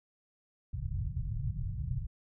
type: low-pass noise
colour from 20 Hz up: white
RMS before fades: -35 dBFS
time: 0.73-2.07 s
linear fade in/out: 5 ms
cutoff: 140 Hz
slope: 48 dB/octave
effects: none